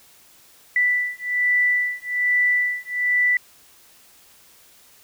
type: beating tone pair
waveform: sine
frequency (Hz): 1975.5 / 1976.7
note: B6 / B6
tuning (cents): 0 / +1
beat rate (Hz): 1.2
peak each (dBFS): -21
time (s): 0.76-3.37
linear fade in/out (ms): 2
effects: white hiss -52 dBFS RMS until 5.03 s